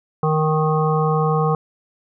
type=harmonic tone; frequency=155.56 Hz; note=D#3; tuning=in tune; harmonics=1 / 3 / 5 / 7 / 8; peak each=-18 / -21 / -24 / -24 / -28 dBFS; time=0.23-1.55 s; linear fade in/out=2 ms; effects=none